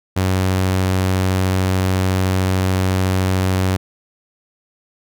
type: tone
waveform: sawtooth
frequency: 93.7 Hz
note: F#2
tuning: 22 cents sharp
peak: -11 dBFS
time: 0.16-3.77 s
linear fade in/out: 10 ms
effects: none